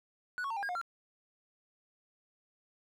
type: tone with pitch steps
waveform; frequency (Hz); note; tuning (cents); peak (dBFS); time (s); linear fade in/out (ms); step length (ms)
triangle; 1474 / 1107 / 908 / 801 / 1625 / 717 / 1371; F#6 / C#6 / A#5 / G5 / G#6 / F5 / F6; -7 / -3 / -46 / +37 / -38 / +45 / -32; -32; 0.38-0.814; 0; 62
effects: none